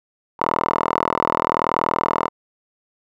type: tone with band-pass filter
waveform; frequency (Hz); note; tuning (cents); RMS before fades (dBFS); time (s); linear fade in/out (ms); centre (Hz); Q
5% pulse; 40.74; E1; -20; -21; 0.39-2.29; 20; 910; 5.9
effects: none